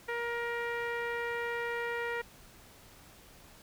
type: tone with low-pass filter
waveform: sawtooth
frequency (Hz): 471.7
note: A#4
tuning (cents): +20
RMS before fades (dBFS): -35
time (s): 0.08-2.22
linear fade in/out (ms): 10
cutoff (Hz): 2000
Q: 3.3
effects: pink hiss -56 dBFS RMS until 3.62 s